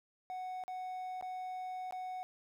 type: tone with dropouts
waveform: triangle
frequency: 740 Hz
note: F#5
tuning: in tune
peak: -37 dBFS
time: 0.3-2.23 s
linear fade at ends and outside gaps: 0 ms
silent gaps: 0.638-0.68 / 1.211-1.225 / 1.909-1.924 s
effects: 12-bit